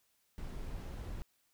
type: noise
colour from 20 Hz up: brown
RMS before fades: -42 dBFS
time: 0.38-1.22 s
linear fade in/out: 0 ms
effects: white hiss -75 dBFS RMS until 1.53 s